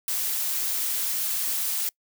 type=noise; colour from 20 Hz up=blue; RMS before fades=-27 dBFS; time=0.08-1.89 s; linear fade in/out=2 ms; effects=noise-tail reverb RT60 0.1 s tail -25 dB re dry